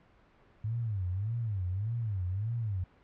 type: tone with vibrato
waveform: sine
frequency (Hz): 103.1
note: G#2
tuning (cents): -12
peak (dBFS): -30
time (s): 0.64-2.84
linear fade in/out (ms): 5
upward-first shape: sine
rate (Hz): 1.7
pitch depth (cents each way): 240
effects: pink hiss -62 dBFS RMS until 3.03 s + low-pass 2000 Hz 12 dB/octave